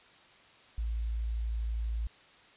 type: tone with quantisation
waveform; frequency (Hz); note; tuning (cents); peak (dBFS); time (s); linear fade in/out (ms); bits
sine; 56.2; A1; +37; -30; 0.78-2.07; 0; 10
effects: white hiss -58 dBFS RMS until 2.56 s + resampled to 8000 Hz